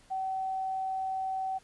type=tone; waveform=sine; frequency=762 Hz; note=G5; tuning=49 cents flat; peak=-30 dBFS; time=0.1-1.59 s; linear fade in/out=20 ms; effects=pink hiss -61 dBFS RMS until 1.63 s + resampled to 24000 Hz